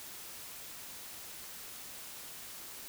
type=silence; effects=white hiss -47 dBFS RMS until 2.88 s